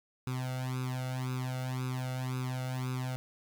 sawtooth tone with flanger, 128.2 Hz, C3, 35 cents flat, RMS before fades -35 dBFS, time 0.27-3.16 s, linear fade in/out 0 ms, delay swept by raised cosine 0.79 to 1.44 ms, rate 1.9 Hz, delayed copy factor +0.95, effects none

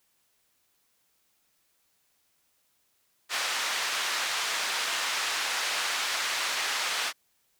pink band-pass noise, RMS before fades -30 dBFS, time 3.29-7.13 s, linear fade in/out 50 ms, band 1200 to 6300 Hz, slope 12 dB/octave, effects white hiss -71 dBFS RMS until 7.59 s

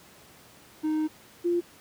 triangle / sine tone pair in turn, 310.1 / 347.4 Hz, D#4 / F4, -6 / -9 cents, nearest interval major second, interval 197 cents, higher second, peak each -22 dBFS, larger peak neither, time 0.83-1.08 / 1.44-1.61 s, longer first, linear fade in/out 20 ms, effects pink hiss -53 dBFS RMS until 1.8 s + high-pass 100 Hz 12 dB/octave

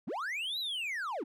triangle linear two-way sweep, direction up then down, 137.7 to 4045 to 228.5 Hz, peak -32 dBFS, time 0.07-1.24 s, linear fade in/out 10 ms, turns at 0.59 s, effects none

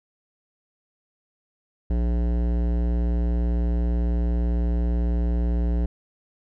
sine tone with hard clipping, 59 Hz, A#1, 22 cents sharp, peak -22 dBFS, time 1.9-5.86 s, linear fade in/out 5 ms, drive 16 dB, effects none

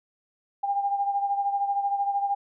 sine beating tone pair, 800 / 813 Hz, G5 / G#5, +35 / -37 cents, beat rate 13 Hz, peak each -24 / -31 dBFS, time 0.63-2.35 s, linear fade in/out 10 ms, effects none

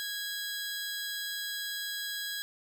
20% pulse tone pair together, 1653 / 4007 Hz, G#6 / B7, -9 / +24 cents, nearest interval octave + minor third, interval 1533 cents, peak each -31 / -34 dBFS, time 0-2.42 s, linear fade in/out 0 ms, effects none

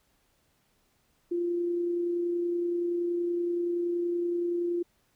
sine tone with amplitude modulation, 347 Hz, F4, 11 cents flat, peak -25 dBFS, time 1.31-4.83 s, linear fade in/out 10 ms, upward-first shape sine, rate 30.6 Hz, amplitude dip 25%, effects pink hiss -70 dBFS RMS until 5.15 s

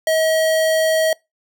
square tone, 638 Hz, D#5, 43 cents sharp, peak -15 dBFS, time 0.07-1.13 s, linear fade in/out 2 ms, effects noise-tail reverb RT60 0.2 s tail -24 dB re dry

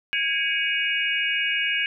sine tone cluster, 1648 / 2253 / 2509 / 2873 Hz, G#6 / C#7 / D#7 / F7, -14 / +28 / +14 / +48 cents, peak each -27 dBFS, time 0.13-1.86 s, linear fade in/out 0 ms, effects none

